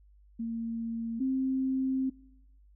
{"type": "tone pair in turn", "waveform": "sine", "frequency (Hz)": [229, 263.5], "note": ["A#3", "C4"], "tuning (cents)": [-31, 12], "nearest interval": "major second", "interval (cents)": 243, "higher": "second", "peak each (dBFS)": [-31, -26], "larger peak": "second", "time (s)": [[0.39, 1.2], [1.2, 2.1]], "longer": "second", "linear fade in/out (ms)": 10, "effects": ["noise-tail reverb RT60 1.0 s tail -24 dB re dry", "added 50 Hz sine -56 dBFS peak until 2.75 s"]}